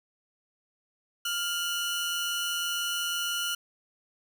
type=tone pair together; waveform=sawtooth; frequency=1400 / 2966 Hz; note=F6 / F#7; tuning=+4 / +4 cents; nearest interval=octave + minor second; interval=1300 cents; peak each=-28 dBFS; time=1.25-3.55 s; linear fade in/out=5 ms; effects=none